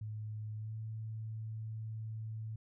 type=tone with pitch glide; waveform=sine; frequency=107.5 to 110.14 Hz; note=A2 to A2; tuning=-40 to +2 cents; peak=-39 dBFS; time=0.01-2.56 s; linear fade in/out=5 ms; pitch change=+42 cents; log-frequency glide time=0.57-0.74 s; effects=none